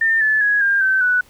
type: tone with pitch steps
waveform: sine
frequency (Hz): 1804 / 1734.5 / 1667.7 / 1603.5 / 1541.7 / 1482.3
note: A6 / A6 / G#6 / G6 / G6 / F#6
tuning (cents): +43 / -25 / +7 / +39 / -29 / +3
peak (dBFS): -13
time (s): 0.01-1.21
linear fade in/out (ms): 5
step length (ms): 200
effects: pink hiss -51 dBFS RMS until 1.29 s